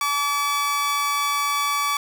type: tone pair together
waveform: sawtooth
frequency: 860.2 / 1146 Hz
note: A5 / D6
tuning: -39 / -43 cents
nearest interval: perfect fourth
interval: 496 cents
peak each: -29 / -17 dBFS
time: 0.01-1.97 s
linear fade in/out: 2 ms
effects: none